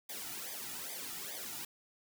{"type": "noise with flanger", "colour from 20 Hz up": "white", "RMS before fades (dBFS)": -43, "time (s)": [0.09, 1.65], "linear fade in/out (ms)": 5, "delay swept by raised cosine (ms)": [0.71, 1.91], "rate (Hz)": 2.4, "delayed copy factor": -0.85, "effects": []}